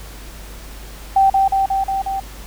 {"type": "tone with echo", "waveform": "sine", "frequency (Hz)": 778, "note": "G5", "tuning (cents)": -13, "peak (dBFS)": -9, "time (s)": [1.16, 1.3], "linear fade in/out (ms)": 5, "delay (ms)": 180, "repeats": 5, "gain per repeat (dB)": -2, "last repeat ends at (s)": 2.2, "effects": ["added 50 Hz sine -34 dBFS peak until 2.46 s", "pink hiss -39 dBFS RMS until 2.46 s"]}